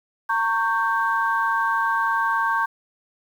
sine chord, G diminished, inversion first, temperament equal with one note detuned, 915.3 / 1108.7 / 1568 Hz, Bb5 / Db6 / G6, -32 / 0 / 0 cents, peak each -23 dBFS, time 0.29-2.66 s, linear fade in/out 10 ms, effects tanh soft clip ceiling -9 dBFS + 8-bit

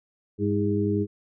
harmonic tone with a mistuned harmonic, 101.9 Hz, G#2, 32 cents flat, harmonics 1 / 2 / 3 / 4, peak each -27 / -27 / -27 / -27 dBFS, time 0.38-1.07 s, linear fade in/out 50 ms, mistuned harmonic 3, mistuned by +56 cents, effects none

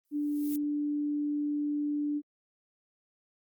violet noise with exponential growth, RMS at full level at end -38 dBFS, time 0.05-0.56 s, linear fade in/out 0 ms, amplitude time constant 110 ms
sine tone, 293.7 Hz, D4, in tune, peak -28 dBFS, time 0.11-2.22 s, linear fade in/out 50 ms
effects Opus 32 kbps

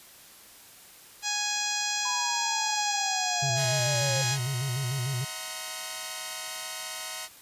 harmonic tone, 830.6 Hz, G#5, in tune, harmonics 1 / 2 / 3 / 4 / 5 / 6 / 7 / 8 / 9, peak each -36 / -36 / -36 / -36 / -36 / -36 / -36 / -36 / -36 dBFS, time 1.22-4.38 s, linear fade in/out 50 ms
sine linear sweep, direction down, 1004 to 529 Hz, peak -31 dBFS, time 2.05-4.22 s, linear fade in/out 5 ms
triangle tone with vibrato, 129.6 Hz, C3, 16 cents flat, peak -26 dBFS, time 3.42-5.25 s, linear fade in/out 10 ms, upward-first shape square, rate 6.7 Hz, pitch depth 100 cents each way
5% pulse chord, C half-diminished seventh, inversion first, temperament equal with one note detuned, 636.4 / 740 / 932.3 / 1046.5 Hz, Eb5 / Gb5 / Bb5 / C6, +39 / 0 / 0 / 0 cents, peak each -29 dBFS, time 3.55-7.29 s, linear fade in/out 50 ms
effects white hiss -51 dBFS RMS until 7.41 s + resampled to 32000 Hz

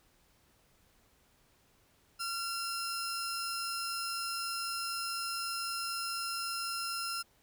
sawtooth tone pair together, 1372 / 5171 Hz, F6 / E8, -31 / -34 cents, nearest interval octave + major seventh, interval 2297 cents, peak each -33 / -36 dBFS, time 2.19-7.23 s, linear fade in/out 20 ms, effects pink hiss -68 dBFS RMS until 7.42 s

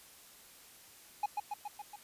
triangle tone with echo, 830.6 Hz, G#5, in tune, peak -27 dBFS, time 1.23-1.26 s, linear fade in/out 5 ms, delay 140 ms, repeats 5, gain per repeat -3 dB, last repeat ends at 1.96 s, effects white hiss -57 dBFS RMS until 2.03 s + resampled to 32000 Hz

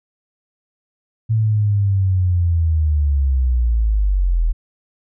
sine linear sweep, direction down, 112.4 to 39 Hz, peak -13 dBFS, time 1.29-4.53 s, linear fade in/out 20 ms, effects none

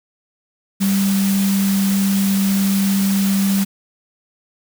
sine tone in noise, 196 Hz, G3, in tune, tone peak -14 dBFS, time 0.8-3.65 s, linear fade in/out 20 ms, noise white, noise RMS -26 dBFS, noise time 0.8-3.65 s, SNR +9 dB, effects none

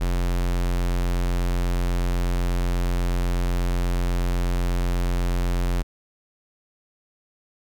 square tone, 44.09 Hz, F1, 17 cents sharp, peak -21 dBFS, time 0-5.83 s, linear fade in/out 20 ms, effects none

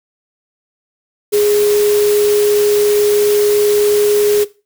sine tone in noise, 415.3 Hz, G#4, in tune, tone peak -9 dBFS, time 1.32-4.45 s, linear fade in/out 20 ms, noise white, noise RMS -23 dBFS, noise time 1.32-4.45 s, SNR +11 dB, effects noise-tail reverb RT60 0.3 s tail -18 dB re dry

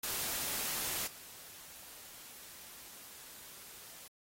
white noise with level steps, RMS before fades -37 / -52 dBFS, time 0.03-4.08 s, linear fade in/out 5 ms, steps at 1.06 s, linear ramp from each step 20 ms, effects AAC 48 kbps

